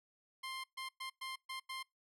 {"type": "tone bursts at uneven times", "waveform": "15% pulse", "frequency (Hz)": 1052, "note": "C6", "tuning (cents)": 9, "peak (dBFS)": -35, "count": 6, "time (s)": [[0.43, 0.64], [0.77, 0.89], [1, 1.1], [1.21, 1.36], [1.49, 1.6], [1.69, 1.83]], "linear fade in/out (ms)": 10, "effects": ["noise-tail reverb RT60 0.2 s tail -26 dB re dry", "low-pass 11000 Hz 12 dB/octave"]}